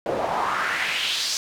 pink noise with band-pass filter sweep, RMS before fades -25 dBFS, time 0.06-1.37 s, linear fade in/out 0 ms, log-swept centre 500 to 5500 Hz, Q 2.6, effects none

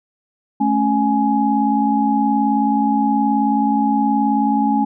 sine tone cluster, 216.6 / 275.5 / 837 Hz, A3 / C#4 / G#5, -27 / -11 / +13 cents, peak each -18 dBFS, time 0.6-4.85 s, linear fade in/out 10 ms, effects none

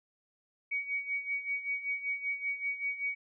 sine tone with tremolo, 2253 Hz, C#7, 28 cents sharp, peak -29 dBFS, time 0.71-3.15 s, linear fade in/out 10 ms, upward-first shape sine, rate 5.2 Hz, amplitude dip 75%, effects none

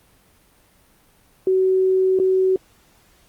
sine tone with dropouts, 376.3 Hz, F#4, 29 cents sharp, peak -14 dBFS, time 1.47-2.56 s, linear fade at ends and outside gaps 2 ms, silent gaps 2.19-2.198 s, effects pink hiss -56 dBFS RMS until 3.28 s + Opus 32 kbps

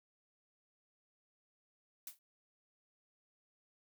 blue noise with exponential decay, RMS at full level -42 dBFS, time 2.07-2.19 s, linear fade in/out 2 ms, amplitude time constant 26 ms, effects none

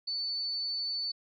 sine tone, 4494 Hz, C#8, 23 cents sharp, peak -31 dBFS, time 0.07-1.12 s, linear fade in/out 10 ms, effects none

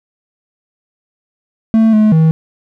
triangle tone with pitch steps, 222.7 / 214.6 / 159.9 Hz, A3 / A3 / D#3, +21 / -43 / +48 cents, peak -4 dBFS, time 1.74-2.31 s, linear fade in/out 0 ms, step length 190 ms, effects none

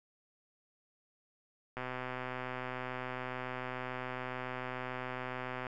click train, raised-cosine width 0.5 ms, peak -24 dBFS, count 496, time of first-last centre 1.77-5.668 s, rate 127 Hz, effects none

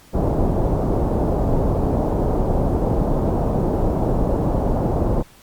pink low-pass noise, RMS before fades -19 dBFS, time 0.13-5.23 s, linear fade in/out 20 ms, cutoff 790 Hz, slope 24 dB/octave, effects pink hiss -49 dBFS RMS until 5.42 s + Opus 48 kbps

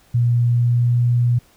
sine tone with pitch glide, 119.8 to 120.91 Hz, A#2 to B2, +48 to -36 cents, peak -13 dBFS, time 0.14-1.39 s, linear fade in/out 10 ms, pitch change +16 cents, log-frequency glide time 0.48-0.96 s, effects pink hiss -54 dBFS RMS until 1.56 s

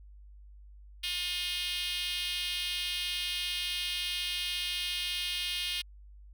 5% pulse tone with high-pass filter, 357.1 Hz, F4, 39 cents sharp, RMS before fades -34 dBFS, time 1.03-5.82 s, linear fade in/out 10 ms, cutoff 3000 Hz, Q 2.6, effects added 50 Hz sine -49 dBFS peak until 6.33 s

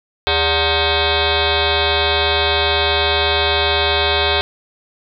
sine tone with frequency modulation, 1568 Hz, G6, in tune, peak -13 dBFS, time 0.27-4.41 s, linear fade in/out 0 ms, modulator 329 Hz, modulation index 7.5, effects none

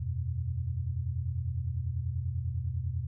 sine chord, E suspended second, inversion none, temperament equal, 82.41 / 92.5 / 123.47 Hz, E2 / F#2 / B2, 0 / 0 / 0 cents, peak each -34 / -35 / -34 dBFS, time 0-3.07 s, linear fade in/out 10 ms, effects none

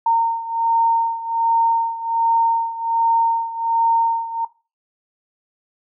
sine beating tone pair, 917 / 918.3 Hz, A#5 / A#5, -29 / -26 cents, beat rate 1.3 Hz, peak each -17 / -21 dBFS, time 0.06-4.45 s, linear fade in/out 5 ms, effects noise-tail reverb RT60 0.3 s tail -18 dB re dry

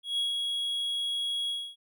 triangle tone with ADSR envelope, 3322 Hz, G#7, in tune, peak -24 dBFS, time 0.03-1.76 s, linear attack 150 ms, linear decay 140 ms, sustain -3 dB, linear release 270 ms, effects none

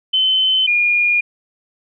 sine tone pair in turn, 3058 / 2427 Hz, G7 / D#7, -44 / -44 cents, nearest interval major third, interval 400 cents, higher first, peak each -12 dBFS, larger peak neither, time 0.13-0.67 / 0.67-1.21 s, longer neither, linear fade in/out 10 ms, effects none

